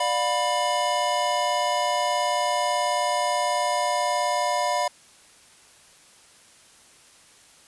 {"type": "chord", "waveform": "square", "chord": "B diminished", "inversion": "first", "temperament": "just", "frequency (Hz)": [592.7, 711.2, 987.8], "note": ["D5", "F5", "B5"], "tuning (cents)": [16, 31, 0], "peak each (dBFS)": [-28, -27, -26], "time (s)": [0, 4.88], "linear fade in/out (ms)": 5, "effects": ["white hiss -53 dBFS RMS until 7.67 s", "resampled to 24000 Hz"]}